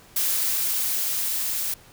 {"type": "noise with level ramp", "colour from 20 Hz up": "blue", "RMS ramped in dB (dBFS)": [-23, -27], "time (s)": [0.16, 1.74], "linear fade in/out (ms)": 5, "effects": ["pink hiss -51 dBFS RMS until 1.92 s"]}